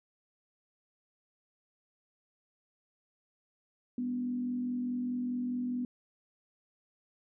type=tone with frequency modulation; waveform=sine; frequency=246.9 Hz; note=B3; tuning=in tune; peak=-31 dBFS; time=3.98-5.85 s; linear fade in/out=2 ms; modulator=44.8 Hz; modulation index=0.36; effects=none